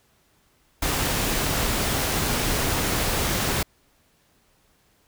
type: noise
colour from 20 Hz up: pink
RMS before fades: -24 dBFS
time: 0.82-3.63 s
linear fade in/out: 5 ms
effects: pink hiss -63 dBFS RMS until 5.07 s